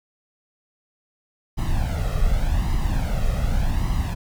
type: noise with flanger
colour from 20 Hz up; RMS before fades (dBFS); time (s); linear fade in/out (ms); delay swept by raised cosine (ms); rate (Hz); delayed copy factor
brown; -21; 1.57-4.15; 20; 1 to 1.57; 0.86; +0.7
effects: none